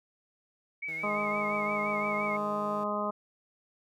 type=tone with vibrato; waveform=sine; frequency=2217 Hz; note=C#7; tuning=in tune; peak=-33 dBFS; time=0.82-2.37 s; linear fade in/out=10 ms; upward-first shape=triangle; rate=5.8 Hz; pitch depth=73 cents each way
type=tone with pitch glide; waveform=15% pulse; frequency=160.6 to 154.5 Hz; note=E3 to D#3; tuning=-45 to -12 cents; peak=-40 dBFS; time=0.88-2.84 s; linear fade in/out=2 ms; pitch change=-67 cents; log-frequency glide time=1-1.17 s
type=harmonic tone; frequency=207.7 Hz; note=G#3; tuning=in tune; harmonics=1 / 2 / 3 / 4 / 5 / 6; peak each=-36 / -39 / -34 / -41 / -35 / -35 dBFS; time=1.03-3.11 s; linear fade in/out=10 ms
effects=none